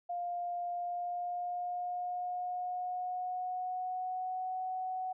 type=tone with pitch glide; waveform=sine; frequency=703 to 744.4 Hz; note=F5 to F#5; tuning=+11 to +10 cents; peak=-34 dBFS; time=0.09-5.13 s; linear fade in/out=10 ms; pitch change=+99 cents; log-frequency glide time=0.72-4.59 s; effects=none